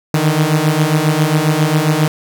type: beating tone pair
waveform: sawtooth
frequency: 150.3 / 157.7 Hz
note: D3 / D#3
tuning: +40 / +24 cents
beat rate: 7.4 Hz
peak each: -11 / -10 dBFS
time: 0.14-2.08 s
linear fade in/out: 2 ms
effects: 7-bit